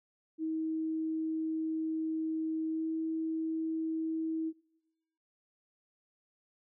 sine tone with pitch glide, 318.5 to 321.3 Hz, D#4 to E4, +41 to -44 cents, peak -31 dBFS, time 0.38-4.53 s, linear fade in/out 50 ms, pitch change +15 cents, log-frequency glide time 2.69-2.86 s, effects noise-tail reverb RT60 0.9 s tail -22 dB re dry

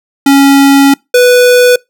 square tone pair in turn, 277.2 / 493.9 Hz, C#4 / B4, 0 / 0 cents, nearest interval minor seventh, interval 1000 cents, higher second, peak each -3 dBFS, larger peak neither, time 0.26-0.94 / 1.14-1.76 s, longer first, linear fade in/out 5 ms, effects noise-tail reverb RT60 0.2 s tail -25 dB re dry

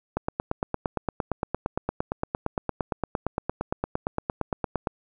click train, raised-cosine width 1 ms, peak -11 dBFS, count 42, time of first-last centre 0.17-4.872 s, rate 8.72 Hz, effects none

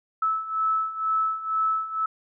sine beating tone pair, 1304 / 1306.1 Hz, E6 / E6, -19 / -16 cents, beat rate 2.1 Hz, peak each -28 / -24 dBFS, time 0.22-2.06 s, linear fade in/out 5 ms, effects none

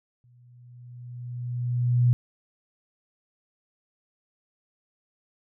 sine tone with exponential growth, 122.2 Hz, B2, 18 cents flat, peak -15 dBFS, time 0.24-2.13 s, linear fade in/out 0 ms, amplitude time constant 410 ms, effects none

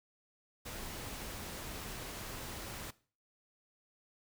pink noise, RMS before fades -44 dBFS, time 0.65-2.91 s, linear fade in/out 10 ms, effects noise-tail reverb RT60 0.4 s tail -19 dB re dry

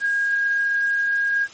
sine tone, 1629 Hz, G#6, 34 cents flat, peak -18 dBFS, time 0-1.48 s, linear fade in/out 50 ms, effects white hiss -43 dBFS RMS until 1.53 s + MP3 32 kbps

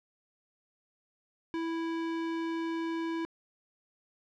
square tone, 329.6 Hz, E4, in tune, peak -32 dBFS, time 1.54-3.25 s, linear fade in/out 0 ms, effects low-pass 3000 Hz 12 dB/octave

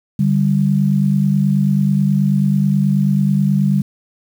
sine tone pair together, 146.72 / 196 Hz, D3 / G3, -1 / 0 cents, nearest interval perfect fourth, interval 501 cents, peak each -15 / -14 dBFS, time 0.19-3.82 s, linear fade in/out 5 ms, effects 7-bit

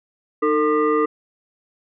sine tone with frequency modulation, 450.6 Hz, A4, 41 cents sharp, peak -15 dBFS, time 0.42-1.06 s, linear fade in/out 10 ms, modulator 758 Hz, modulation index 1.1, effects none

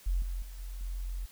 sine tone with level steps, 44.2 Hz, F1, 22 cents sharp, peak -26 / -32 / -41 / -37 / -33 dBFS, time 0.06-1.26 s, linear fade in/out 10 ms, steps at 0.22 / 0.42 / 0.59 / 0.81 s, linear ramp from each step 2 ms, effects white hiss -56 dBFS RMS until 1.31 s

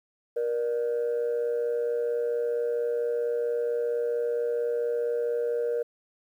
sine tone pair together, 473.6 / 598 Hz, A#4 / D5, +27 / +31 cents, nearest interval major third, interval 404 cents, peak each -24 / -32 dBFS, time 0.36-5.83 s, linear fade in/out 10 ms, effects tanh soft clip ceiling -21 dBFS + 10-bit

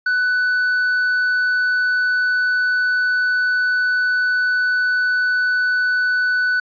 sine tone with tanh clipping, 1492 Hz, F#6, 14 cents sharp, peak -16 dBFS, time 0.06-6.6 s, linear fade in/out 5 ms, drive 4 dB, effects resampled to 11025 Hz

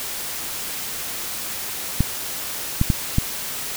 clicks, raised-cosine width 5 ms, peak -4 dBFS, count 4, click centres 2.006 / 2.814 / 2.902 / 3.184 s, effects white hiss -29 dBFS RMS until 3.76 s

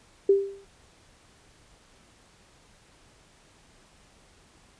sine tone with exponential decay, 394.8 Hz, G4, 12 cents sharp, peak -13 dBFS, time 0.29-0.65 s, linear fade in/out 5 ms, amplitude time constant 78 ms, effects pink hiss -58 dBFS RMS until 4.79 s + resampled to 22050 Hz

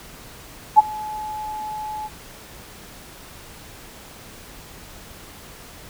sine tone with ADSR envelope, 855 Hz, A5, 50 cents flat, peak -3 dBFS, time 0.76-2.09 s, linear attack 27 ms, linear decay 22 ms, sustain -24 dB, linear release 34 ms, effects pink hiss -42 dBFS RMS until 5.89 s

